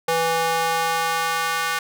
square tone with high-pass filter sweep, 164.81 Hz, E3, in tune, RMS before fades -22 dBFS, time 0.08-1.79 s, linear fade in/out 5 ms, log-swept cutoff 590 to 1300 Hz, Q 1.7, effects none

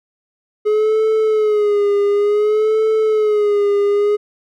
triangle tone with vibrato, 421.6 Hz, G#4, 26 cents sharp, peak -10 dBFS, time 0.65-4.17 s, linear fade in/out 20 ms, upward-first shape sine, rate 0.56 Hz, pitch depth 67 cents each way, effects none

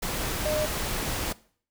sine tone in noise, 610 Hz, D#5, 34 cents flat, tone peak -25 dBFS, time 0.45-0.66 s, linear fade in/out 10 ms, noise pink, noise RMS -30 dBFS, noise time 0.02-1.33 s, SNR +2 dB, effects noise-tail reverb RT60 0.5 s tail -20 dB re dry

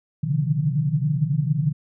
sine tone cluster, 126.6 / 140.5 / 151.5 / 158.5 / 175.6 Hz, B2 / C#3 / D#3 / D#3 / F3, +43 / +24 / -46 / +32 / +10 cents, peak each -27 / -25 / -22 / -29 / -30 dBFS, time 0.23-1.73 s, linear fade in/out 10 ms, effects none

